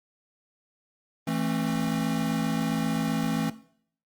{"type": "chord", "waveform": "square", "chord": "A minor", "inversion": "second", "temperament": "equal with one note detuned", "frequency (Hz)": [164.81, 220, 267.6], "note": ["E3", "A3", "C4"], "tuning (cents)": [0, 0, 39], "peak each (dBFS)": -31, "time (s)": [1.27, 3.5], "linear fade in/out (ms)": 5, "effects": ["noise-tail reverb RT60 0.6 s tail -17 dB re dry", "Opus 32 kbps"]}